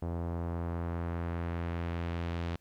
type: tone with low-pass filter sweep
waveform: sawtooth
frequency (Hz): 85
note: F2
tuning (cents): -46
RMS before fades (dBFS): -35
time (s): 0.02-2.56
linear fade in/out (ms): 5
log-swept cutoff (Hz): 780 to 3700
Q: 1
effects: pink hiss -71 dBFS RMS until 2.6 s